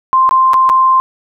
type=tone with dropouts; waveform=sine; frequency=1046.5 Hz; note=C6; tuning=in tune; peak=-6 dBFS; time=0.13-1 s; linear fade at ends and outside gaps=0 ms; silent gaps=0.292-0.31 / 0.534-0.541 / 0.692-0.698 s; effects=none